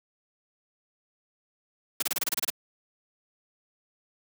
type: noise bursts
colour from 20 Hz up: white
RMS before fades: -27 dBFS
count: 10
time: 2-2.502 s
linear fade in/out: 5 ms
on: 25 ms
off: 28 ms
effects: high-pass 150 Hz 12 dB/octave